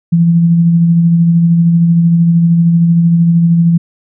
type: tone with tremolo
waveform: sine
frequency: 168.7 Hz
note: E3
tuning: 40 cents sharp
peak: -4 dBFS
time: 0.12-3.78 s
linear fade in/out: 10 ms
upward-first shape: sine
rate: 13 Hz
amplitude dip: 30%
effects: none